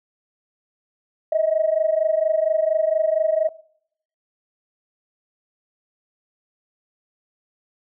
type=tone pair together; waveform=sine; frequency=622.3 / 646.6 Hz; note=D#5 / E5; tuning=0 / -34 cents; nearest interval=minor second; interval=66 cents; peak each=-19 dBFS; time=1.32-3.49 s; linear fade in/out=5 ms; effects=noise-tail reverb RT60 0.7 s tail -22 dB re dry + tanh soft clip ceiling -9 dBFS